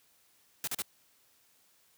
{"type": "noise bursts", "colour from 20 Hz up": "white", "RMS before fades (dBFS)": -34, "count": 3, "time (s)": [0.64, 0.821], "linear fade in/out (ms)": 2, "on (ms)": 35, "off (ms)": 38, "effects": ["white hiss -67 dBFS RMS until 1.97 s", "high-pass 60 Hz 12 dB/octave"]}